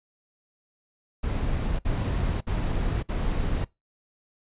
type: noise bursts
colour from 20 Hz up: brown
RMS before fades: -26 dBFS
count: 4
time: 1.23-3.647 s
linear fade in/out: 10 ms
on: 560 ms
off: 59 ms
effects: noise-tail reverb RT60 0.2 s tail -22 dB re dry + resampled to 8000 Hz